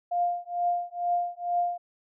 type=tone with tremolo; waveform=sine; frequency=702 Hz; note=F5; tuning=9 cents sharp; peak=-21 dBFS; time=0.11-1.78 s; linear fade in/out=10 ms; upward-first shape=triangle; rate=2.2 Hz; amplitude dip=100%; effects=none